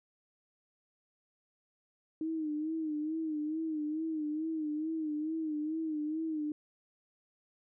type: tone with vibrato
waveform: sine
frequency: 311.1 Hz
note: D#4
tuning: in tune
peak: -32 dBFS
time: 2.21-6.52 s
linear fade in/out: 2 ms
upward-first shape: sine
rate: 2.3 Hz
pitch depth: 69 cents each way
effects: none